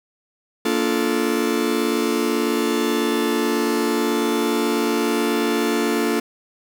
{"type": "chord", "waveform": "45% pulse", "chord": "Bb major seventh", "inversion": "none", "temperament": "just", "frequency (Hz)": [233.1, 291.4, 349.6, 437], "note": ["Bb3", "D4", "F4", "A4"], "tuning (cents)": [0, -13, 2, -12], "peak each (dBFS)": -24, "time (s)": [0.65, 6.2], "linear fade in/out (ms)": 5, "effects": ["8-bit"]}